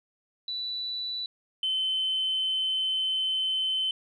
sine tone pair in turn, 3962 / 3063 Hz, B7 / G7, +5 / -41 cents, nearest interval major third, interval 446 cents, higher first, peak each -30 / -24 dBFS, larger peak second, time 0.48-1.26 / 1.63-3.91 s, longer second, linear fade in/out 2 ms, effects tanh soft clip ceiling -20 dBFS

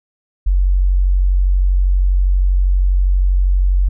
sine tone, 46.25 Hz, F#1, in tune, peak -10 dBFS, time 0.46-3.89 s, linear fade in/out 10 ms, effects none

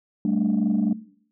sine chord, G suspended second, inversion none, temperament equal with one note detuned, 196 / 220 / 291.1 Hz, G3 / A3 / D4, 0 / 0 / -15 cents, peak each -23 / -22 / -24 dBFS, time 0.25-0.93 s, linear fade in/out 2 ms, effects noise-tail reverb RT60 0.6 s tail -18 dB re dry + tanh soft clip ceiling -14 dBFS

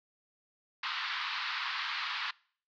pink band-pass noise, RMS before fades -36 dBFS, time 0.83-2.31 s, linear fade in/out 5 ms, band 980 to 4500 Hz, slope 48 dB/octave, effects noise-tail reverb RT60 0.5 s tail -24 dB re dry

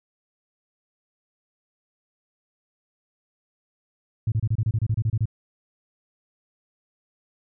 sine tone bursts, 110 Hz, A2, in tune, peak -18 dBFS, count 13, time 4.27-5.256 s, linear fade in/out 5 ms, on 50 ms, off 28 ms, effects tanh soft clip ceiling -14 dBFS

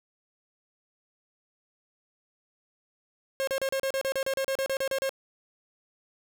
45% pulse tone bursts, 538 Hz, C5, 48 cents sharp, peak -26 dBFS, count 16, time 3.4-5.093 s, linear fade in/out 0 ms, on 73 ms, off 35 ms, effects none

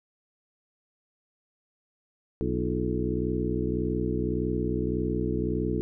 harmonic tone with a mistuned harmonic, 61.74 Hz, B1, in tune, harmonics 1 / 2 / 3 / 4 / 5 / 6 / 7, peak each -33 / -33 / -33 / -33 / -33 / -33 / -33 dBFS, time 2.41-5.81 s, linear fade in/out 0 ms, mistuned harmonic 6, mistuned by -84 cents, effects none

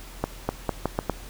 accelerating click train, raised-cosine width 1 ms, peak -9 dBFS, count 6, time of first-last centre 0.24-1.097 s, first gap 250 ms, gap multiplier 0.81, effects added 42 Hz sine -41 dBFS peak until 1.29 s + pink hiss -45 dBFS RMS until 1.29 s

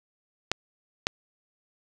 clicks, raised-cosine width 0.2 ms, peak -6 dBFS, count 2, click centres 0.516 / 1.069 s, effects none

